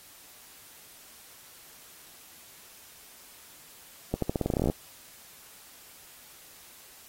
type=accelerating click train; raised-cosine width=2 ms; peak=-13 dBFS; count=16; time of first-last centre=4.14-4.699 s; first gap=83 ms; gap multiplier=0.87; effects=white hiss -52 dBFS RMS until 7.08 s + AAC 48 kbps